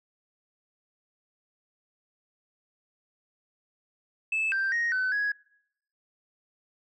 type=tone with pitch steps; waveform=sine; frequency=2619 / 1571 / 1871 / 1514 / 1666 Hz; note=E7 / G6 / A#6 / F#6 / G#6; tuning=-12 / +3 / +6 / +39 / +5 cents; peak=-23 dBFS; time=4.32-5.32 s; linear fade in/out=5 ms; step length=200 ms; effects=noise-tail reverb RT60 0.7 s tail -23 dB re dry + tanh soft clip ceiling -22 dBFS